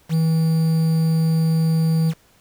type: tone with quantisation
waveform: triangle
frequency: 161.5 Hz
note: E3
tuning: 35 cents flat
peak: -13 dBFS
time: 0.09-2.14 s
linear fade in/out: 50 ms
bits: 6
effects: pink hiss -56 dBFS RMS until 2.4 s